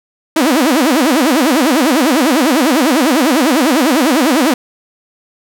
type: tone with vibrato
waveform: sawtooth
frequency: 282.4 Hz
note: C#4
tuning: 32 cents sharp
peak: -5 dBFS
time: 0.36-4.54 s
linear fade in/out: 5 ms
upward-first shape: sine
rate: 10 Hz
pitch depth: 280 cents each way
effects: none